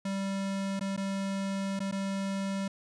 square tone with dropouts, 195.3 Hz, G3, 6 cents flat, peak -31 dBFS, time 0.05-2.68 s, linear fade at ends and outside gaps 5 ms, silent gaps 0.795-0.809 / 0.965-0.975 / 1.793-1.802 / 1.914-1.923 s, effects resampled to 22050 Hz

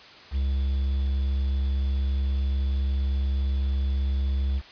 triangle tone with quantisation, 67.6 Hz, C#2, 43 cents flat, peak -20 dBFS, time 0.31-4.62 s, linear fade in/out 50 ms, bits 8, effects white hiss -47 dBFS RMS until 4.71 s + resampled to 11025 Hz

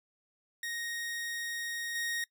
sawtooth tone with level steps, 1868 Hz, A#6, 3 cents sharp, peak -32 / -29 dBFS, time 0.63-2.24 s, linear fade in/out 2 ms, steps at 1.95 s, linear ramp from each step 5 ms, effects noise-tail reverb RT60 0.1 s tail -22 dB re dry

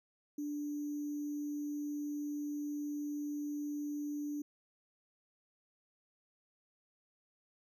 sine tone with sample-and-hold, 293.7 Hz, D4, in tune, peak -36 dBFS, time 0.38-4.42 s, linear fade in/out 5 ms, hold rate 6300 Hz, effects none

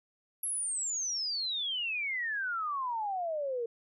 sine exponential sweep, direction down, 11380 to 454.9 Hz, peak -31 dBFS, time 0.43-3.66 s, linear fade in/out 5 ms, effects none

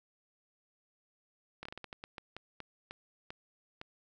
slowing click train, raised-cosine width 0.3 ms, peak -27 dBFS, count 14, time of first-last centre 1.63-3.814 s, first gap 24 ms, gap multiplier 1.29, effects none

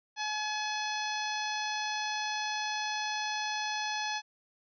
harmonic tone, 850 Hz, G#5, 40 cents sharp, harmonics 1 / 2 / 3 / 4 / 5 / 6 / 7, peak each -35 / -38 / -40 / -41 / -42 / -43 / -43 dBFS, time 0.16-4.22 s, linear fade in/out 50 ms, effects none

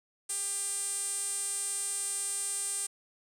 sawtooth tone with band-pass filter, 399.1 Hz, G4, 31 cents sharp, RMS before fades -34 dBFS, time 0.29-2.87 s, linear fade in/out 10 ms, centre 8700 Hz, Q 9, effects none

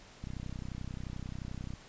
click train, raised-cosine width 5 ms, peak -28 dBFS, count 48, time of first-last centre 0.24-1.737 s, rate 31.4 Hz, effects pink hiss -55 dBFS RMS until 1.88 s + resampled to 16000 Hz

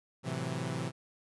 sawtooth chord, F# half-diminished seventh, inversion first, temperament equal, 110 / 130.81 / 164.81 / 185 Hz, A2 / C3 / E3 / F#3, 0 / 0 / 0 / 0 cents, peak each -38 / -33 / -34 / -38 dBFS, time 0.23-0.92 s, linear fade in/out 50 ms, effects resampled to 24000 Hz

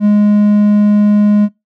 triangle tone, 207.7 Hz, G#3, in tune, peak -4 dBFS, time 0-1.49 s, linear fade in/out 50 ms, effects noise-tail reverb RT60 0.2 s tail -23 dB re dry

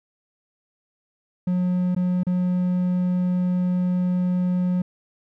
triangle tone with dropouts, 180.5 Hz, F#3, 43 cents flat, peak -17 dBFS, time 1.47-4.82 s, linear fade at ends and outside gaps 5 ms, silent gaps 1.949-1.963 / 2.234-2.267 s, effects none

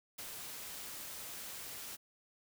white noise with ADSR envelope, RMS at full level -44 dBFS, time 0.18-1.97 s, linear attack 10 ms, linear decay 33 ms, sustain -2 dB, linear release 23 ms, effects none

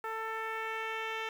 10% pulse tone with low-pass filter sweep, 444.5 Hz, A4, 18 cents sharp, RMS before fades -37 dBFS, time 0.04-1.29 s, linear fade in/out 2 ms, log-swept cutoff 1400 to 3400 Hz, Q 1.4, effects 9-bit

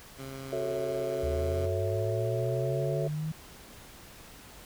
15% pulse tone, 134.6 Hz, C3, 49 cents sharp, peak -33 dBFS, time 0.18-1.67 s, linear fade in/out 20 ms
sine chord, F# minor seventh, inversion none, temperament equal with one note detuned, 370 / 442.3 / 554.4 / 659.3 Hz, F#4 / A4 / C#5 / E5, 0 / +9 / 0 / 0 cents, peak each -35 dBFS, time 0.52-3.08 s, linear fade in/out 10 ms
sine linear sweep, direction up, 72.2 to 159.2 Hz, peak -30 dBFS, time 1.23-3.32 s, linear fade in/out 5 ms
effects pink hiss -50 dBFS RMS until 4.65 s

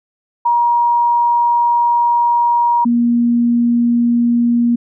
sine tone pair in turn, 950 / 237.5 Hz, A#5 / A#3, +33 / +33 cents, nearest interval 2 octaves, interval 2400 cents, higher first, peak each -10 dBFS, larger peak neither, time 0.45-2.85 / 2.85-4.76 s, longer first, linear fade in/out 10 ms, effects none

